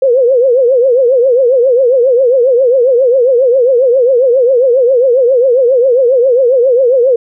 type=tone with vibrato; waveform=sine; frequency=505 Hz; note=B4; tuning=39 cents sharp; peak=-5 dBFS; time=0.02-7.16 s; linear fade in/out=5 ms; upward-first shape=triangle; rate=7.4 Hz; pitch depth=170 cents each way; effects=none